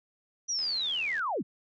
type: linear sweep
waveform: sine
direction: down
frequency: 5920 to 116.4 Hz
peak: -28 dBFS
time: 0.48-1.43 s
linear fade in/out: 20 ms
type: click train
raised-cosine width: 0.2 ms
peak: -30 dBFS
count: 48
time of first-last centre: 0.59-1.193 s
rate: 77.9 Hz
effects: none